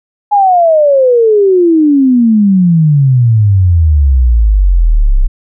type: exponential sweep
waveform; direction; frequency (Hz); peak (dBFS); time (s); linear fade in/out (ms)
sine; down; 840 to 30.87; -4; 0.31-5.28; 20
effects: none